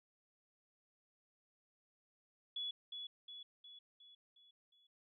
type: tone with echo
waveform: sine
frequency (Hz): 3400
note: G#7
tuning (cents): +40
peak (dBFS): -39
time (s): 2.56-2.71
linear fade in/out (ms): 5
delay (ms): 360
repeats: 6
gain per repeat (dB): -5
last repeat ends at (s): 4.87
effects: none